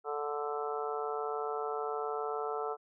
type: harmonic tone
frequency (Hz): 146.83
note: D3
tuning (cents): 0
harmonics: 3 / 4 / 5 / 6 / 7 / 8 / 9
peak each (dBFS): -36 / -46 / -39 / -45 / -45 / -47 / -40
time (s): 0.04-2.77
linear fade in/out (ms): 50
effects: none